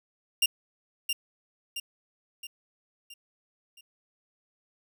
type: tone with echo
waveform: sawtooth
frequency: 2794 Hz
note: F7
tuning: in tune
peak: -17 dBFS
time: 0.42-0.46 s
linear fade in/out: 5 ms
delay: 670 ms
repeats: 5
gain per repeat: -6 dB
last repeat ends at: 3.81 s
effects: none